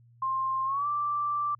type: tone with pitch glide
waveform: sine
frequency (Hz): 1057 to 1172.8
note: C6 to D6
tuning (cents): +17 to -3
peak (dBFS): -26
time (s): 0.22-1.55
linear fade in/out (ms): 5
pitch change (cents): +180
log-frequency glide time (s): 0.65-0.87
effects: added 118 Hz sine -55 dBFS peak until 1.59 s